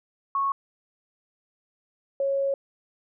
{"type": "tone pair in turn", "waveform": "sine", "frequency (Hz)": [1102, 550.4], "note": ["C#6", "C#5"], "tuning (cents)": [-11, -12], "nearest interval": "octave", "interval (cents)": 1201, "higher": "first", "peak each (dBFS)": -22, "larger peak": "neither", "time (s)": [[0.35, 0.52], [2.2, 2.54]], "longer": "second", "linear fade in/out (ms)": 2, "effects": []}